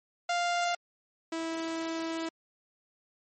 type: tone pair in turn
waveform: sawtooth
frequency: 698.5 / 327.1 Hz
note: F5 / E4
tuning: 0 / -13 cents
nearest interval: octave + minor second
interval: 1313 cents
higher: first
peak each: -23 / -28 dBFS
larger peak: first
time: 0.29-0.75 / 1.32-2.29 s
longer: second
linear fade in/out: 5 ms
effects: low-pass 10000 Hz 12 dB/octave + MP3 32 kbps